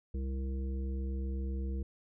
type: harmonic tone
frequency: 66.3 Hz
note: C2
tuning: 23 cents sharp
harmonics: 1 / 3 / 5 / 7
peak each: -33 / -43 / -47 / -50 dBFS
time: 0.14-1.83 s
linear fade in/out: 5 ms
effects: none